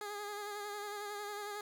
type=tone with vibrato; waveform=15% pulse; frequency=412.5 Hz; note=G#4; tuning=12 cents flat; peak=-34 dBFS; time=0.01-1.61 s; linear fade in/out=2 ms; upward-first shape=sine; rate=11 Hz; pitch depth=33 cents each way; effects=none